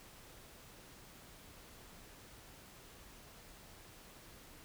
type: silence
effects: pink hiss -57 dBFS RMS until 4.64 s